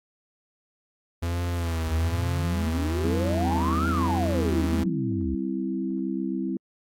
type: tone with vibrato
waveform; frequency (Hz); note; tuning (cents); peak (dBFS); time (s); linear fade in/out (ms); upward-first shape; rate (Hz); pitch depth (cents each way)
45% pulse; 83.9; E2; +31; -25; 1.22-4.84; 10; sine; 1.1; 69
type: exponential two-way sweep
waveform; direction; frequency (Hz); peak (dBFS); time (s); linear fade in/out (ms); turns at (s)
sine; up then down; 66.3 to 1433 to 66.3; -28; 1.87-5.35; 5; 3.88
type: chord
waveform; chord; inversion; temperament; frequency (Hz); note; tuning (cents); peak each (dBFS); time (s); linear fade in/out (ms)
sine; C major; second; equal with one note detuned; 194.87 / 261.6 / 329.6; G3 / C4 / E4; -10 / 0 / 0; -30; 3.04-6.57; 2
effects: AAC 48 kbps